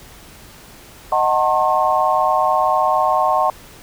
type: chord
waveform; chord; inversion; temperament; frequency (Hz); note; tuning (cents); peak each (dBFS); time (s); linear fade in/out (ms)
sine; D# diminished seventh; none; just; 622.3 / 746.7 / 896 / 1075.3; D#5 / F#5 / A5 / C6; 0 / +16 / +31 / +47; -20 / -18 / -20 / -18; 1.12-3.5; 2
effects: pink hiss -42 dBFS RMS until 3.82 s